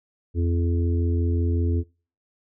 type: harmonic tone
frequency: 85.4 Hz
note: F2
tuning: 38 cents flat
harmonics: 1 / 3 / 4 / 5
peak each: -20 / -30 / -32 / -34 dBFS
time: 0.34-1.84 s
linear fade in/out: 50 ms
effects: noise-tail reverb RT60 0.4 s tail -24 dB re dry